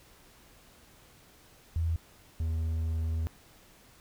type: tone pair in turn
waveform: sine / triangle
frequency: 82.5 / 80.76 Hz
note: E2 / E2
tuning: +2 / -35 cents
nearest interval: unison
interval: 37 cents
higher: first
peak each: -26 dBFS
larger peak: neither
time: 1.76-1.96 / 2.4-3.27 s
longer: second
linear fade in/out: 0 ms
effects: pink hiss -58 dBFS RMS until 4 s